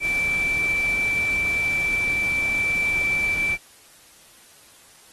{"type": "tone in noise", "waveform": "sine", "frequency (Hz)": 2331, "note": "D7", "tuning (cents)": -14, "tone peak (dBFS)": -20, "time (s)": [0, 3.58], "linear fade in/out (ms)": 50, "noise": "pink", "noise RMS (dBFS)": -36, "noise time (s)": [0, 3.58], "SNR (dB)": 13, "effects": ["white hiss -51 dBFS RMS until 5.12 s", "AAC 32 kbps"]}